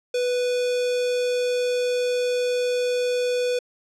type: tone with notch filter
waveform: square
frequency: 493.9 Hz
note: B4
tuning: in tune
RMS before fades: -23 dBFS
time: 0.14-3.59 s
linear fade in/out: 5 ms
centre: 1300 Hz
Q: 1.4
effects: low-pass 7000 Hz 12 dB/octave